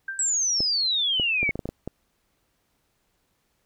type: tone with exponential decay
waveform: sine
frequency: 1574 Hz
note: G6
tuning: 7 cents sharp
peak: -26 dBFS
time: 0.08-0.4 s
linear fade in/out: 5 ms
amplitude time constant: 68 ms
type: exponential sweep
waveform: sine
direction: down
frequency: 7902 to 2187 Hz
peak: -21 dBFS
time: 0.19-1.51 s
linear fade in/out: 2 ms
type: clicks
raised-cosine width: 2 ms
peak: -17 dBFS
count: 9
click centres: 0.605 / 1.198 / 1.43 / 1.492 / 1.556 / 1.592 / 1.656 / 1.69 / 1.876 s
effects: pink hiss -71 dBFS RMS until 3.65 s